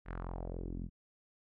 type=tone with low-pass filter sweep; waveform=sawtooth; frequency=43.65 Hz; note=F1; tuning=in tune; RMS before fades=-41 dBFS; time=0.05-0.9 s; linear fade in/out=50 ms; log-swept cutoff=1900 to 190 Hz; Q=2.5; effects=none

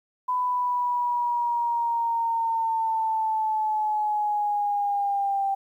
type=linear sweep; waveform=sine; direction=down; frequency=1002 to 784 Hz; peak=-22 dBFS; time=0.28-5.55 s; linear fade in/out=10 ms; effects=10-bit

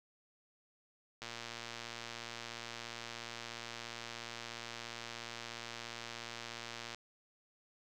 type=click train; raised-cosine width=0.2 ms; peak=-26 dBFS; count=671; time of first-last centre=1.22-6.946 s; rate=117 Hz; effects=none

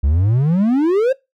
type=exponential sweep; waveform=triangle; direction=up; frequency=65.41 to 550 Hz; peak=-10 dBFS; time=0.03-1.13 s; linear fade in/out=10 ms; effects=noise-tail reverb RT60 0.2 s tail -21 dB re dry

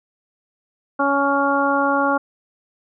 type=harmonic tone; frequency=279.6 Hz; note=C#4; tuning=15 cents sharp; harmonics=1 / 2 / 3 / 4 / 5; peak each=-22 / -22 / -22 / -22 / -22 dBFS; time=0.99-2.18 s; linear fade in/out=10 ms; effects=none

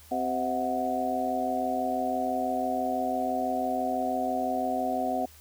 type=harmonic tone with a mistuned harmonic; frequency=129.7 Hz; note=C3; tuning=15 cents flat; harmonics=2 / 3 / 4 / 5 / 6; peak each=-32 / -39 / -37 / -32 / -29 dBFS; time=0.11-5.26 s; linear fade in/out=10 ms; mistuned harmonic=6; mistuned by=-100 cents; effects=added 76 Hz sine -54 dBFS peak until 5.4 s + white hiss -54 dBFS RMS until 5.4 s

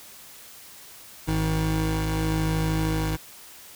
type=tone pair together; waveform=25% pulse; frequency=53.25 / 158.8 Hz; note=G#1 / D#3; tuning=+44 / +36 cents; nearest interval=octave + perfect fifth; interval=1892 cents; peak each=-23 / -21 dBFS; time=1.27-3.17 s; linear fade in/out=20 ms; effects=white hiss -46 dBFS RMS until 3.75 s

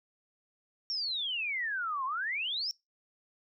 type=exponential two-way sweep; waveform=sine; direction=down then up; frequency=5588 to 1016 to 5588 Hz; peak=-31 dBFS; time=0.9-2.71 s; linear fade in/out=0 ms; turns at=2.05 s; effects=noise-tail reverb RT60 0.2 s tail -23 dB re dry

